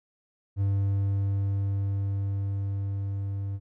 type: tone with level ramp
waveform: triangle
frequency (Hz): 98.9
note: G2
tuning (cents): +16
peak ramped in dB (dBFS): -20 to -27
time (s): 0.56-3.6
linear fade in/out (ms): 50
effects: none